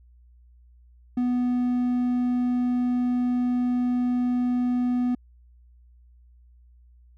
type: tone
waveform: triangle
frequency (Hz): 246.9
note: B3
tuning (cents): 0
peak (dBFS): -19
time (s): 1.17-5.15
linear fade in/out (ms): 5
effects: added 60 Hz sine -51 dBFS peak until 7.17 s